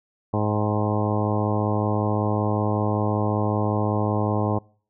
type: harmonic tone with a mistuned harmonic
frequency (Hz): 105.3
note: G#2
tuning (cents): +24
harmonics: 1 / 2 / 3 / 4 / 5 / 6 / 7 / 8 / 9 / 10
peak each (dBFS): -24 / -27 / -29 / -30 / -31 / -32 / -32 / -33 / -34 / -34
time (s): 0.33-4.59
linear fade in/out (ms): 10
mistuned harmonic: 7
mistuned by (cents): +33
effects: noise-tail reverb RT60 0.5 s tail -26 dB re dry